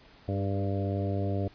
harmonic tone with a mistuned harmonic, 98.5 Hz, G2, 9 cents sharp, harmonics 1 / 2 / 3 / 4 / 5 / 6 / 7, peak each -29 / -36 / -36 / -38 / -40 / -38 / -41 dBFS, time 0.28-1.48 s, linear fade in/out 5 ms, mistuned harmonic 4, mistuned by +20 cents, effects pink hiss -56 dBFS RMS until 1.54 s + resampled to 11025 Hz

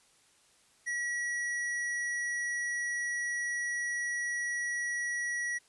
sine tone with hard clipping, 1926 Hz, B6, 44 cents flat, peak -33 dBFS, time 0.86-5.59 s, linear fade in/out 20 ms, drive 11 dB, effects white hiss -65 dBFS RMS until 5.68 s + resampled to 24000 Hz

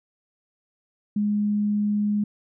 sine tone, 207.7 Hz, G#3, in tune, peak -20 dBFS, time 1.16-2.24 s, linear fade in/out 5 ms, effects none

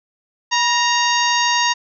harmonic tone with a mistuned harmonic, 932.3 Hz, A#5, in tune, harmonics 1 / 2 / 3 / 4 / 5 / 6 / 7, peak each -18 / -21 / -23 / -24 / -25 / -26 / -26 dBFS, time 0.51-1.74 s, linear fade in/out 20 ms, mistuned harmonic 1, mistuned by +66 cents, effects none

